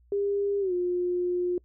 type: tone with pitch glide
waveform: sine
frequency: 402.3 to 356.3 Hz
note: G4 to F4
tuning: +45 to +35 cents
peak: -24 dBFS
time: 0.12-1.58 s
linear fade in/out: 2 ms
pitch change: -210 cents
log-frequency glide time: 0.6-0.73 s
effects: noise-tail reverb RT60 0.1 s tail -26 dB re dry + added 60 Hz sine -57 dBFS peak until 1.64 s